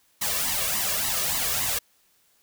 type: noise with flanger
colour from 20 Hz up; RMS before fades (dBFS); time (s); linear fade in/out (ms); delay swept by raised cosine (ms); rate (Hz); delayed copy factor
white; -26; 0.21-1.79; 10; 1 to 1.81; 3.5; +0.75
effects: white hiss -64 dBFS RMS until 2.42 s